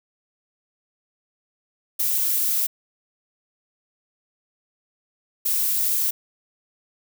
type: noise bursts at uneven times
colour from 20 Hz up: violet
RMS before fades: -22 dBFS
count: 2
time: 1.99-2.67 / 5.45-6.11 s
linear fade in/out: 10 ms
effects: none